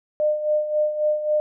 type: tone with tremolo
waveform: sine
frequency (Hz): 605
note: D#5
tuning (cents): -49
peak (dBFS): -16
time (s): 0.2-1.4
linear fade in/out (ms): 0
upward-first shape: sine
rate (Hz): 3.7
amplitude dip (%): 65
effects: none